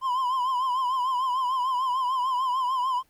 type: tone with vibrato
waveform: triangle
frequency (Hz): 1020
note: C6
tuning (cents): -44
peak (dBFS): -21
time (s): 0.01-3.03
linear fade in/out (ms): 50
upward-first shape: triangle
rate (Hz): 6.7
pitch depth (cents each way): 97
effects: pink hiss -64 dBFS RMS until 3.09 s + Opus 32 kbps